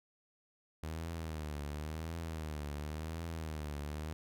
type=tone with vibrato; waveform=sawtooth; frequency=77.78 Hz; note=D#2; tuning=in tune; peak=-35 dBFS; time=0.83-4.13 s; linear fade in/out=0 ms; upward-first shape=triangle; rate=0.93 Hz; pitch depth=130 cents each way; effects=none